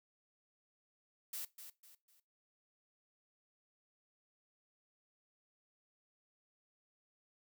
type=noise with echo; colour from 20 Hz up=blue; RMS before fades=-43 dBFS; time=1.33-1.45 s; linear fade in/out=5 ms; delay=250 ms; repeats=3; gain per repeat=-9 dB; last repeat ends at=2.2 s; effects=noise-tail reverb RT60 0.2 s tail -17 dB re dry